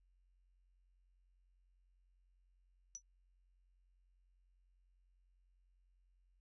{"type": "tone with exponential decay", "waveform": "sine", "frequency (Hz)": 5920, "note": "F#8", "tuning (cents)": 0, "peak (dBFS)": -40, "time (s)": [2.95, 3.02], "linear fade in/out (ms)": 0, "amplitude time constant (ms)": 15, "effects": ["added 45 Hz sine -70 dBFS peak until 6.4 s", "resampled to 24000 Hz"]}